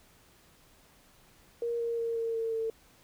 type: tone with pitch steps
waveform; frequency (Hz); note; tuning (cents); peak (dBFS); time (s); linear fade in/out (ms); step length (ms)
sine; 470 / 465.7 / 461.4 / 457.1 / 452.9 / 448.8; A#4 / A#4 / A#4 / A#4 / A#4 / A4; +14 / -2 / -18 / -34 / -50 / +34; -29; 1.62-2.7; 2; 180
effects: pink hiss -61 dBFS RMS until 3.03 s